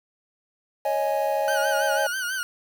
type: chord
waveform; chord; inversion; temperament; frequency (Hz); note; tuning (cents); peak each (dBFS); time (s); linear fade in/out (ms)
triangle; C# suspended second; none; equal with one note detuned; 554.4 / 627.7 / 830.6; C#5 / D#5 / G#5; 0 / +15 / 0; -24; 0.85-2.07; 5
type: tone with vibrato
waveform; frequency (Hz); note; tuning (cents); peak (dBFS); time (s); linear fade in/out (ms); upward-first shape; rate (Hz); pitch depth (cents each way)
40% pulse; 1492; F#6; +14; -25; 1.48-2.43; 0; sine; 6.1; 85
effects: 7-bit